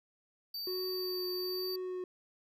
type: tone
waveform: square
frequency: 4617 Hz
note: D8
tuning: 30 cents flat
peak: -38 dBFS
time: 0.54-1.76 s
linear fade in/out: 5 ms
type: tone with vibrato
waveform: triangle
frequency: 366.7 Hz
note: F#4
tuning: 15 cents flat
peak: -34 dBFS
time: 0.67-2.04 s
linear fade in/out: 2 ms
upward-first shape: triangle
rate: 1.2 Hz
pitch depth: 20 cents each way
effects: none